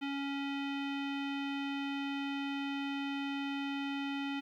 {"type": "tone with low-pass filter", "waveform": "square", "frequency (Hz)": 278.7, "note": "C#4", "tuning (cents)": 9, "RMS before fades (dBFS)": -37, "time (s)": [0.01, 4.41], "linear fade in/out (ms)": 20, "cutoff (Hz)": 2900, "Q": 3, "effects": ["12-bit"]}